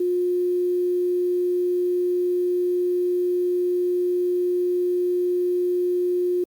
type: tone with quantisation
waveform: sine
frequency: 357.4 Hz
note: F4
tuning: 40 cents sharp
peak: -19 dBFS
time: 0-6.44 s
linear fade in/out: 5 ms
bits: 8
effects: Opus 32 kbps